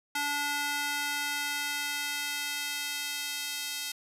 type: tone with high-pass filter sweep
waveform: square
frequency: 289.6 Hz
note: D4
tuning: 24 cents flat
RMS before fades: -33 dBFS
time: 0.15-3.92 s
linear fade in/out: 5 ms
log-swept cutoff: 1100 to 3300 Hz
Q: 0.92
effects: resampled to 32000 Hz